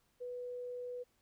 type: tone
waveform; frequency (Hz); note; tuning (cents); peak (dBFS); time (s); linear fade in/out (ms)
sine; 492.8; B4; -4; -40; 0.2-1.04; 20
effects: pink hiss -75 dBFS RMS until 1.21 s